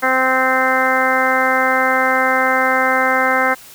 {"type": "harmonic tone", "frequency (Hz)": 260, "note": "C4", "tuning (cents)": -11, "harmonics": [1, 2, 3, 4, 5, 6, 7, 8], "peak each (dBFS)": [-25, -20, -20, -22, -20, -19, -23, -21], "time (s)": [0.02, 3.55], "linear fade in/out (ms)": 20, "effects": ["white hiss -40 dBFS RMS until 3.74 s"]}